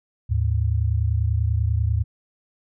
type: tone pair together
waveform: sine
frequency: 77 / 107.18 Hz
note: D#2 / A2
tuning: -17 / -45 cents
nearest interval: tritone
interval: 572 cents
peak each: -21 dBFS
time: 0.29-2.04 s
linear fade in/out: 20 ms
effects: none